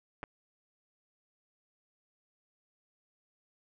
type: clicks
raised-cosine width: 0.5 ms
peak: -25 dBFS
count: 2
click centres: 0.231 / 0.238 s
effects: none

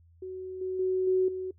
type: tone with level steps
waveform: sine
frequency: 372.9 Hz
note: F#4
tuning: 14 cents sharp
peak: -35 / -29 / -24 / -21 / -31 dBFS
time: 0.22-1.51 s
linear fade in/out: 5 ms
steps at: 0.61 / 0.79 / 1.07 / 1.28 s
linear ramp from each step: 5 ms
effects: noise-tail reverb RT60 0.1 s tail -21 dB re dry + added 84 Hz sine -56 dBFS peak until 1.58 s

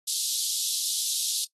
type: high-pass noise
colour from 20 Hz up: pink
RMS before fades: -28 dBFS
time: 0.07-1.45 s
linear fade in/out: 10 ms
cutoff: 3500 Hz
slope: 48 dB/octave
effects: noise-tail reverb RT60 0.1 s tail -20 dB re dry + AAC 32 kbps

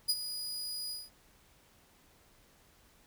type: tone with ADSR envelope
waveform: sawtooth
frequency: 4923 Hz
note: D#8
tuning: 19 cents flat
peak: -22 dBFS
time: 0.08-1.1 s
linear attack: 17 ms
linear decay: 46 ms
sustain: -12 dB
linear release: 190 ms
effects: pink hiss -64 dBFS RMS until 3.06 s

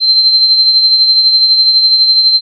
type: tone with tremolo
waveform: sine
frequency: 4117 Hz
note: C8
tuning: 29 cents flat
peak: -3 dBFS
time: 0-2.41 s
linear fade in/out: 50 ms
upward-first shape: triangle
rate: 12 Hz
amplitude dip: 50%
effects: none

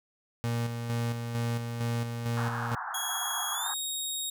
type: tone with tremolo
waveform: 35% pulse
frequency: 117.7 Hz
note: A#2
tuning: 17 cents sharp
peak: -26 dBFS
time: 0.44-2.75 s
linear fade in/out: 0 ms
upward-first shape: square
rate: 2.2 Hz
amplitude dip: 45%
type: band-pass noise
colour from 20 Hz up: pink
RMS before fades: -36 dBFS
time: 2.37-3.74 s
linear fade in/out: 2 ms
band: 740 to 1700 Hz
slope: 96 dB/octave
type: tone with pitch glide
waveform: 15% pulse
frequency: 3322 to 3750 Hz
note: G#7 to A#7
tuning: 0 to +10 cents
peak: -25 dBFS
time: 2.94-4.3 s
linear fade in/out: 5 ms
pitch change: +210 cents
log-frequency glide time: 3.53-3.7 s
effects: none

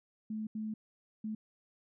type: tone bursts at uneven times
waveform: sine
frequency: 216.6 Hz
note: A3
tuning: 27 cents flat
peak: -35 dBFS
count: 3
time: 0.3-0.47 / 0.55-0.74 / 1.24-1.35 s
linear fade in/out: 5 ms
effects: none

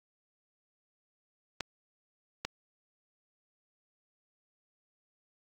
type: clicks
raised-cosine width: 0.2 ms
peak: -15 dBFS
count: 2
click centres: 1.607 / 2.45 s
effects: AAC 48 kbps

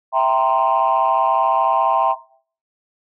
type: chord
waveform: sine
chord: C dominant seventh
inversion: first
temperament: equal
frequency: 659.3 / 784 / 932.3 / 1046.5 Hz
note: E5 / G5 / Bb5 / C6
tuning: 0 / 0 / 0 / 0 cents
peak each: -18 dBFS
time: 0.12-2.16 s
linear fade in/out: 50 ms
effects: noise-tail reverb RT60 0.5 s tail -18 dB re dry + tanh soft clip ceiling -7 dBFS

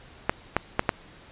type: clicks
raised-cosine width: 0.5 ms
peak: -5 dBFS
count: 4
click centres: 0.295 / 0.566 / 0.794 / 0.892 s
effects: pink hiss -50 dBFS RMS until 1.31 s + resampled to 8000 Hz

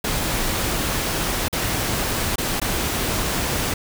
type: noise with dropouts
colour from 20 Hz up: pink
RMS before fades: -23 dBFS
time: 0.04-3.74 s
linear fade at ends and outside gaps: 5 ms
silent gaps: 1.484-1.527 / 2.358-2.381 / 2.6-2.615 s
effects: none

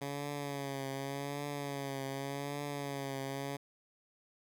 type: tone with vibrato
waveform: 10% pulse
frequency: 140 Hz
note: C#3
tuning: 18 cents sharp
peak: -29 dBFS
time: 0.01-3.57 s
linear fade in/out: 10 ms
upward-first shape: triangle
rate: 0.86 Hz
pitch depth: 62 cents each way
effects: none

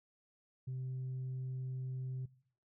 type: tone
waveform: sine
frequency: 129.4 Hz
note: C3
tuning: 19 cents flat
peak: -36 dBFS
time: 0.67-2.26 s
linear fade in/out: 10 ms
effects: noise-tail reverb RT60 0.6 s tail -21 dB re dry + tanh soft clip ceiling -36 dBFS

